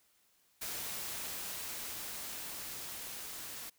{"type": "noise with level ramp", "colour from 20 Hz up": "white", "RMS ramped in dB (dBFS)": [-40, -45], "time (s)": [0.61, 3.7], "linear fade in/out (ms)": 10, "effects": ["white hiss -71 dBFS RMS until 3.78 s"]}